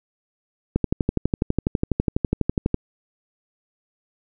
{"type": "click train", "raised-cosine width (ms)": 3, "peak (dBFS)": -6, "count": 25, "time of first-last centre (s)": [0.76, 2.743], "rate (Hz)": 12.1, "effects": []}